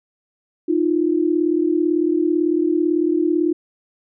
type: tone pair together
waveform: sine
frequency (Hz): 310 / 348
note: D#4 / F4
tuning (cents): -6 / -6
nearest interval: major second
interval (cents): 200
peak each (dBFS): -18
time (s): 0.68-3.53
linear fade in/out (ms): 10
effects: none